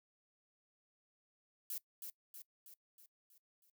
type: noise with echo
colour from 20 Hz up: violet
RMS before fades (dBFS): -42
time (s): 1.7-1.78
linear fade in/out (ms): 2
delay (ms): 320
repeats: 6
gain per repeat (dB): -5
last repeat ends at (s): 3.7
effects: noise-tail reverb RT60 0.1 s tail -21 dB re dry